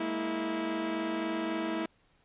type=tone cluster; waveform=sawtooth; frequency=207.1 / 230.8 / 325.9 Hz; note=G#3 / A#3 / E4; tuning=-5 / -17 / -20 cents; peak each=-36 / -34 / -28 dBFS; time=0-1.86 s; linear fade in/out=5 ms; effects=pink hiss -68 dBFS RMS until 2.24 s + resampled to 8000 Hz